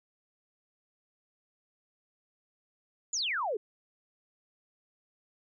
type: exponential sweep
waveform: sine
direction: down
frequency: 7340 to 384.8 Hz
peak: -29 dBFS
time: 3.13-3.57 s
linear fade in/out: 5 ms
effects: none